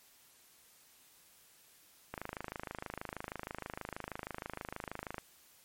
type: click train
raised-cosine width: 0.5 ms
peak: -24 dBFS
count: 81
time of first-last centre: 2.14-5.182 s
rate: 26.3 Hz
effects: white hiss -63 dBFS RMS until 5.64 s + MP3 64 kbps